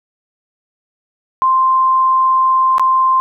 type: tone with dropouts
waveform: sine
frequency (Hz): 1046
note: C6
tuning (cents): -1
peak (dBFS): -9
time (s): 1.42-3.2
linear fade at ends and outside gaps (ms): 0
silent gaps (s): 2.782-2.796
effects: none